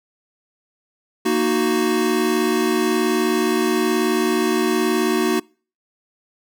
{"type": "chord", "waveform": "square", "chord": "D# minor", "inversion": "second", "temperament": "equal", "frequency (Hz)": [233.1, 311.1, 370], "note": ["A#3", "D#4", "F#4"], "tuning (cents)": [0, 0, 0], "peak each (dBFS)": [-23, -23, -20], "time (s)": [1.25, 5.4], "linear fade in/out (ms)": 10, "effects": ["noise-tail reverb RT60 0.4 s tail -26 dB re dry"]}